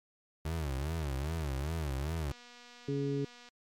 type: tone with vibrato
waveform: 30% pulse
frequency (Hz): 74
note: D2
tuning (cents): +14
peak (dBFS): -30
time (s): 0.45-2.32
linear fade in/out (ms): 5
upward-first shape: sine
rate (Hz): 2.5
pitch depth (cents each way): 200
type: click train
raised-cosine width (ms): 0.2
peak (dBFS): -37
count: 286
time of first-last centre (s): 2.31-3.488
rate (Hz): 242
type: harmonic tone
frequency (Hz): 140.3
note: C#3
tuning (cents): +21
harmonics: 1 / 2 / 3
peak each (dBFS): -34 / -35 / -35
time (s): 2.88-3.25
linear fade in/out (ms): 5
effects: MP3 96 kbps